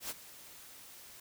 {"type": "noise with ADSR envelope", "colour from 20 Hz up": "white", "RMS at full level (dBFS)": -38, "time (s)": [0, 1.2], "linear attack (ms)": 100, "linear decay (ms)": 30, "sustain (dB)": -15, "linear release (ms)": 4, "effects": []}